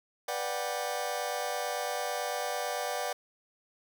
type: chord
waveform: sawtooth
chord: G major seventh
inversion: first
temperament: just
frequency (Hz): 490 / 588 / 735 / 784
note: B4 / D5 / F#5 / G5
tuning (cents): -14 / +2 / -12 / 0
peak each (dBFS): -34 / -32 / -32 / -34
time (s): 0.28-3.13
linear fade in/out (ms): 5
effects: none